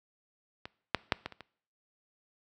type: clicks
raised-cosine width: 0.3 ms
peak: -24 / -9 / -8 / -19 / -30 / -28 dBFS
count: 6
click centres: 0.655 / 0.947 / 1.122 / 1.26 / 1.323 / 1.407 s
effects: noise-tail reverb RT60 0.6 s tail -22 dB re dry + high-pass 60 Hz 12 dB/octave